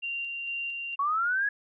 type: tone with tremolo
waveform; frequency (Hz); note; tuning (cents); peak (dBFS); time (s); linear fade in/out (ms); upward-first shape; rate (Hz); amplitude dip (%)
sine; 2771; F7; -14; -30; 0.02-0.96; 20; square; 2.2; 25
type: linear sweep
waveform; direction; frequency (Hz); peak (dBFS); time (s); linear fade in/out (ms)
sine; up; 1095 to 1690; -24; 0.99-1.49; 5
effects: none